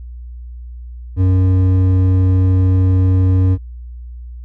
sine tone with hard clipping, 93 Hz, F#2, 9 cents sharp, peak -11 dBFS, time 1.16-3.58 s, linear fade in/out 50 ms, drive 8 dB, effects added 60 Hz sine -28 dBFS peak until 4.44 s

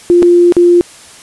sine tone with dropouts, 349.2 Hz, F4, in tune, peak -3 dBFS, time 0.1-0.81 s, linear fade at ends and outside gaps 0 ms, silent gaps 0.223-0.228 / 0.523-0.567 s, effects white hiss -36 dBFS RMS until 1.22 s + resampled to 24000 Hz

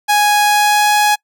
sawtooth tone with pitch glide, 830.6 to 835.9 Hz, G#5 to G#5, 0 to +11 cents, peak -6 dBFS, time 0.08-1.16 s, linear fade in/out 20 ms, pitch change +11 cents, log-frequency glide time 0.43-0.89 s, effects noise-tail reverb RT60 0.1 s tail -26 dB re dry

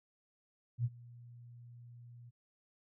sine tone with ADSR envelope, 119.8 Hz, A#2, 48 cents sharp, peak -28 dBFS, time 0.78-2.31 s, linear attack 66 ms, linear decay 41 ms, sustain -23 dB, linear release 25 ms, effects none

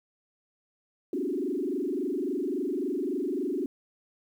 sine tone with frequency modulation, 325.4 Hz, E4, 22 cents flat, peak -27 dBFS, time 1.13-3.66 s, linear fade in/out 2 ms, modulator 23.6 Hz, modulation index 2.9, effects 10-bit

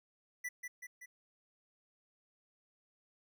square tone with echo, 1975.5 Hz, B6, in tune, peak -38 dBFS, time 0.44-0.49 s, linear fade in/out 10 ms, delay 190 ms, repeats 3, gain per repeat -4 dB, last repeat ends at 1.06 s, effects none

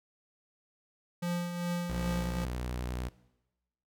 square tone with tremolo, 174.61 Hz, F3, in tune, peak -30 dBFS, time 1.22-2.45 s, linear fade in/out 10 ms, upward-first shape triangle, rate 2.5 Hz, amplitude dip 50%
sawtooth tone with vibrato, 61.5 Hz, B1, 7 cents flat, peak -30 dBFS, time 1.89-3.09 s, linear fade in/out 10 ms, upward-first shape triangle, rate 11 Hz, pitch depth 37 cents each way
effects noise-tail reverb RT60 1.0 s tail -20 dB re dry

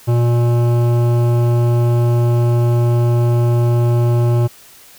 sine tone with hard clipping, 119.3 Hz, A#2, 41 cents sharp, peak -13 dBFS, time 0.07-4.48 s, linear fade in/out 20 ms, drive 14 dB, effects white hiss -43 dBFS RMS until 4.98 s

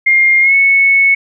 sine tone with pitch glide, 2120 to 2206 Hz, C7 to C#7, +22 to -9 cents, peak -6 dBFS, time 0.06-1.15 s, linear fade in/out 10 ms, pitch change +69 cents, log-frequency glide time 0.41-0.54 s, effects none

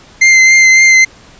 45% pulse tone with vibrato, 2084 Hz, C7, 7 cents flat, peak -3 dBFS, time 0.21-1.05 s, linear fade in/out 10 ms, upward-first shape triangle, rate 3.6 Hz, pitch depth 22 cents each way, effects pink hiss -40 dBFS RMS until 1.39 s + resampled to 16000 Hz

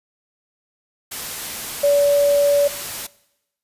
sine tone in noise, 573 Hz, D5, 43 cents flat, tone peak -12 dBFS, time 1.83-2.68 s, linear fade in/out 10 ms, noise white, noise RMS -29 dBFS, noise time 1.11-3.07 s, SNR +14 dB, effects noise-tail reverb RT60 0.9 s tail -21 dB re dry + resampled to 32000 Hz

